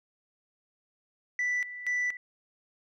sine tone with tremolo, 1975.5 Hz, B6, in tune, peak -24 dBFS, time 1.39-2.17 s, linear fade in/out 2 ms, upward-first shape square, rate 2.1 Hz, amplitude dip 80%, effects tanh soft clip ceiling -25 dBFS

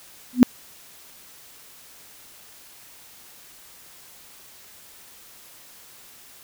sine tone with exponential growth, 247.8 Hz, B3, 6 cents sharp, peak -3 dBFS, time 0.33-0.43 s, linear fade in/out 0 ms, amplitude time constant 20 ms, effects white hiss -48 dBFS RMS until 6.43 s

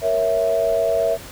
sine chord, A# diminished, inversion none, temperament equal, 466.2 / 554.4 / 659.3 Hz, A#4 / C#5 / E5, 0 / 0 / 0 cents, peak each -23 / -23 / -18 dBFS, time 0.01-1.18 s, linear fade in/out 50 ms, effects pink hiss -38 dBFS RMS until 1.31 s

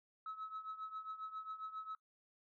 sine tone with tremolo, 1291 Hz, E6, 37 cents flat, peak -39 dBFS, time 0.26-1.95 s, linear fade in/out 2 ms, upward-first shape triangle, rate 7.4 Hz, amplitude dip 85%, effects noise-tail reverb RT60 0.1 s tail -21 dB re dry + tanh soft clip ceiling -39 dBFS

